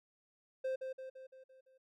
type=tone with echo; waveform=triangle; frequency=523.3 Hz; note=C5; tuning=in tune; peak=-32 dBFS; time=0.64-0.76 s; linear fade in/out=10 ms; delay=170 ms; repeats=6; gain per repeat=-5 dB; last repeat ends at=1.78 s; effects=none